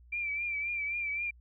sine tone with vibrato, 2349 Hz, D7, in tune, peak -31 dBFS, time 0.12-1.31 s, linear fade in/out 10 ms, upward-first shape triangle, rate 3.8 Hz, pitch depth 62 cents each way, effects added 60 Hz sine -54 dBFS peak until 1.4 s

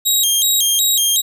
15% pulse tone with vibrato, 3500 Hz, A7, 10 cents flat, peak -6 dBFS, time 0.05-1.22 s, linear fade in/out 20 ms, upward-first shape square, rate 2.7 Hz, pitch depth 150 cents each way, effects none

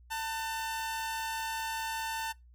sawtooth tone pair together, 895 / 1505.2 Hz, A5 / F#6, +29 / +29 cents, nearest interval major sixth, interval 900 cents, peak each -30 / -39 dBFS, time 0.1-2.33 s, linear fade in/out 20 ms, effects noise-tail reverb RT60 0.2 s tail -23 dB re dry + added 60 Hz sine -54 dBFS peak until 2.54 s

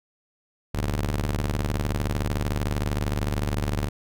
sawtooth ring-modulated tone, 73.3 Hz, D2, 3 cents flat, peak -17 dBFS, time 0.74-3.89 s, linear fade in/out 10 ms, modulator 26.8 Hz, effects none

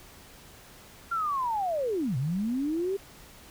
sine linear two-way sweep, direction down then up, 1396.9 to 120.5 to 401.5 Hz, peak -26 dBFS, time 1.11-2.97 s, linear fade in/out 10 ms, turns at 2.17 s, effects pink hiss -51 dBFS RMS until 3.5 s

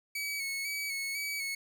sawtooth tone with vibrato, 2239 Hz, C#7, 17 cents sharp, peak -30 dBFS, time 0.15-1.55 s, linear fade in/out 5 ms, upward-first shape square, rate 2 Hz, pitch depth 31 cents each way, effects none

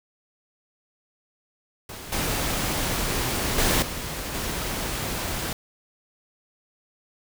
pink noise with level steps, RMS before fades -38 / -26 / -21 / -32 / -29 dBFS, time 1.89-5.53 s, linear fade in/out 2 ms, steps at 2.12 / 3.58 / 3.82 / 4.34 s, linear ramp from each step 5 ms, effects none

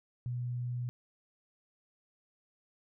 sine tone, 122.6 Hz, B2, 12 cents flat, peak -33 dBFS, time 0.26-0.89 s, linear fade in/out 0 ms, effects none

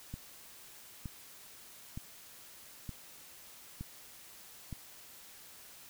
click train, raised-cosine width 5 ms, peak -28 dBFS, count 6, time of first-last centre 0.14-4.727 s, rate 1.09 Hz, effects white hiss -54 dBFS RMS until 5.89 s

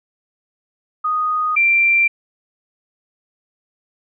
sine tone pair in turn, 1242 / 2360 Hz, D#6 / D7, -3 / +8 cents, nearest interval major seventh, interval 1111 cents, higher second, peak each -16 / -11 dBFS, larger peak second, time 1.04-1.56 / 1.56-2.08 s, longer neither, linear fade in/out 10 ms, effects none

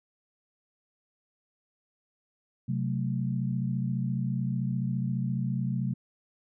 sine chord, F# diminished, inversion second, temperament equal, 130.81 / 185 / 220 Hz, C3 / F#3 / A3, 0 / 0 / 0 cents, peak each -29 / -32 / -34 dBFS, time 2.68-5.94 s, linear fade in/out 10 ms, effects none

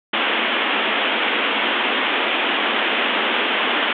white band-pass noise, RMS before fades -20 dBFS, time 0.13-3.93 s, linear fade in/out 5 ms, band 210 to 3400 Hz, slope 96 dB/octave, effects none

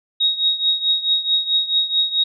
sine tone with tremolo, 3772 Hz, A#7, 20 cents sharp, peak -12 dBFS, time 0.2-2.24 s, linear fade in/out 10 ms, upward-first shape triangle, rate 4.6 Hz, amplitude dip 85%, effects none

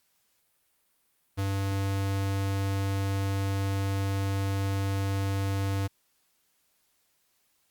square tone, 98 Hz, G2, in tune, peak -27 dBFS, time 1.37-5.88 s, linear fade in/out 20 ms, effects white hiss -71 dBFS RMS until 7.7 s + Opus 48 kbps

